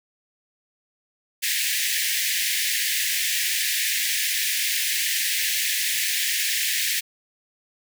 pink high-pass noise, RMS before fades -24 dBFS, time 1.42-7.01 s, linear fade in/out 20 ms, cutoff 1700 Hz, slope 96 dB/octave, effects none

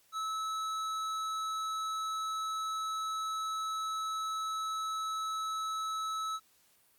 sine tone with hard clipping, 1300 Hz, E6, 24 cents flat, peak -35 dBFS, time 0.12-6.4 s, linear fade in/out 50 ms, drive 12 dB, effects white hiss -67 dBFS RMS until 6.98 s + Opus 48 kbps

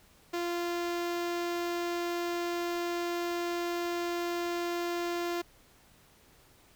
sawtooth tone with notch filter, 346.3 Hz, F4, 15 cents flat, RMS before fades -33 dBFS, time 0.33-5.42 s, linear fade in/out 10 ms, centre 9800 Hz, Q 1.4, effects pink hiss -61 dBFS RMS until 6.75 s

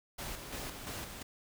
pink noise with tremolo, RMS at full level -41 dBFS, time 0.18-1.23 s, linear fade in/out 10 ms, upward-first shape square, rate 2.9 Hz, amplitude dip 45%, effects none

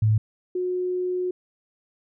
sine tone pair in turn, 108.3 / 363.4 Hz, A2 / F#4, -27 / -31 cents, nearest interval octave + major sixth, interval 2096 cents, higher second, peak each -16 / -23 dBFS, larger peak first, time 0.02-0.18 / 0.55-1.31 s, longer second, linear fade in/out 5 ms, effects none

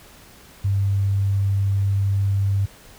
sine tone, 98.8 Hz, G2, 14 cents sharp, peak -17 dBFS, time 0.64-2.66 s, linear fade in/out 10 ms, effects pink hiss -47 dBFS RMS until 2.98 s

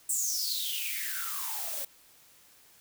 blue noise with high-pass filter sweep, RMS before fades -33 dBFS, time 0.09-1.85 s, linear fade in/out 5 ms, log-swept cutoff 8200 to 530 Hz, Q 9.8, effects white hiss -59 dBFS RMS until 2.8 s

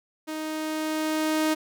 sawtooth tone with level ramp, 311.8 Hz, D#4, 4 cents sharp, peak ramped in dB -27 to -17 dBFS, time 0.27-1.55 s, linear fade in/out 20 ms, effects none

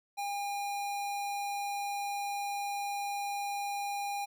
square tone, 808 Hz, G#5, 48 cents flat, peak -34 dBFS, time 0.17-4.26 s, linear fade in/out 20 ms, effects none

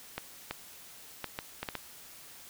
clicks, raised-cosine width 0.3 ms, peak -18 dBFS, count 7, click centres 0.18 / 0.51 / 1.243 / 1.389 / 1.63 / 1.688 / 1.753 s, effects white hiss -51 dBFS RMS until 2.49 s

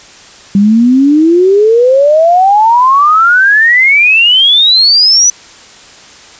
sine exponential sweep, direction up, 194.7 to 6020 Hz, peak -3 dBFS, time 0.55-5.3 s, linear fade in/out 2 ms, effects white hiss -35 dBFS RMS until 6.39 s + resampled to 16000 Hz

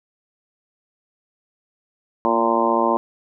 harmonic tone with a mistuned harmonic, 115.1 Hz, A#2, 22 cents flat, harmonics 2 / 3 / 4 / 5 / 6 / 7 / 8 / 9, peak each -25 / -23 / -27 / -23 / -27 / -27 / -22 / -22 dBFS, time 2.25-2.97 s, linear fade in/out 0 ms, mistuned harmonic 2, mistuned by +26 cents, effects none

